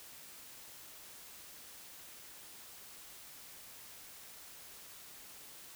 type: silence
effects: white hiss -53 dBFS RMS until 5.75 s